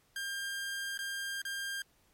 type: tone with dropouts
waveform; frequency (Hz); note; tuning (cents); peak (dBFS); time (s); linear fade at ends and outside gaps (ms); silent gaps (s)
sawtooth; 1600; G6; +35; -32; 0.16-1.82; 2; 0.975-0.989 / 1.418-1.451
effects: pink hiss -69 dBFS RMS until 2.13 s + MP3 64 kbps